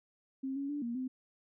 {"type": "tone with pitch steps", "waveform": "sine", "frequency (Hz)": [266.9, 278.3, 291.1, 235.8, 257.7], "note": ["C4", "C#4", "D4", "A#3", "C4"], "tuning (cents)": [35, 7, -15, 20, -26], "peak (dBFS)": -34, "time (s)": [0.43, 1.08], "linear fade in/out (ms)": 10, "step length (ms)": 130, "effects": []}